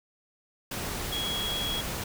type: tone in noise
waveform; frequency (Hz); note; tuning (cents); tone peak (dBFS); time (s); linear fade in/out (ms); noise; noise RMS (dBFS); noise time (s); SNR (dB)
sine; 3322; G#7; 0; -30; 1.12-1.81; 5; pink; -34; 0.71-2.04; +1
effects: none